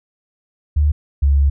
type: tone pair in turn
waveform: sine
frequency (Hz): 74.1 / 70.11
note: D2 / C#2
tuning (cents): +16 / +20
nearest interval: minor second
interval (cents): 96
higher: first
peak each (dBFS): -11 / -10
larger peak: second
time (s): 0.76-0.92 / 1.22-1.5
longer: second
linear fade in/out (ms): 10
effects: none